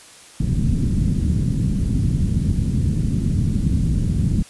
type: low-pass noise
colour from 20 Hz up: white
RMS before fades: -19 dBFS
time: 0.4-4.43 s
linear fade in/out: 5 ms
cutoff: 200 Hz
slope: 24 dB/octave
effects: white hiss -44 dBFS RMS until 4.49 s + resampled to 24000 Hz